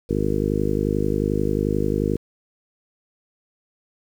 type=harmonic tone; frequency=51.3 Hz; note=G#1; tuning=21 cents flat; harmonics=1 / 2 / 3 / 4 / 5 / 6 / 7 / 8 / 9; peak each=-28 / -28 / -28 / -28 / -28 / -28 / -28 / -28 / -28 dBFS; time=0.09-2.17 s; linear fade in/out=10 ms; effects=8-bit